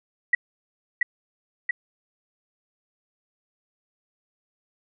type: tone with echo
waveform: sine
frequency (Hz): 1939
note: B6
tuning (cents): -32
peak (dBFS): -14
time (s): 0.33-0.35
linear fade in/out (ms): 5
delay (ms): 680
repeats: 2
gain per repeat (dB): -3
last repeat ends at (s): 1.71
effects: none